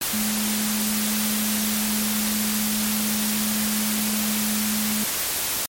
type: tone in noise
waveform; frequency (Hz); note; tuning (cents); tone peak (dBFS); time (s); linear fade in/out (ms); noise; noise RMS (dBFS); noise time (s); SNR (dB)
sine; 213.2; G#3; +46; -24; 0.13-5.04; 5; white; -25; 0.01-5.66; -2
effects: MP3 64 kbps